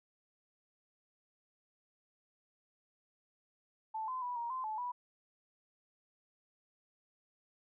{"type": "tone with pitch steps", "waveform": "sine", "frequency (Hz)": [878, 1025, 982, 941, 1034, 866, 981], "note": ["A5", "C6", "B5", "A#5", "C6", "A5", "B5"], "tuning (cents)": [-4, -36, -10, 16, -21, -28, -12], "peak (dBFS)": -36, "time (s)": [3.94, 4.92], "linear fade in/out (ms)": 10, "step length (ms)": 140, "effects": []}